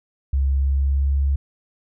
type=tone with pitch glide; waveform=sine; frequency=68 to 69.43 Hz; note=C#2 to C#2; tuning=-33 to +3 cents; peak=-16 dBFS; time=0.33-1.36 s; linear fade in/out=5 ms; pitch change=+36 cents; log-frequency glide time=0.47-1.23 s; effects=none